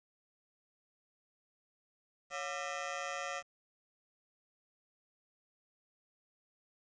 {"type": "ring-modulated tone", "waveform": "15% pulse", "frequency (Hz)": 635, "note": "D#5", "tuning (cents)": 35, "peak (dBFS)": -28, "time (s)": [2.3, 3.43], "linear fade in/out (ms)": 50, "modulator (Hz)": 79.3, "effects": ["resampled to 16000 Hz", "10-bit"]}